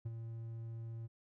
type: tone with ADSR envelope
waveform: triangle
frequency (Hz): 114.3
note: A#2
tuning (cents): -34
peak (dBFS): -34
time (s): 0.05-1.08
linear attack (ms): 11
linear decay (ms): 32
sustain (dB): -6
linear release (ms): 26
effects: none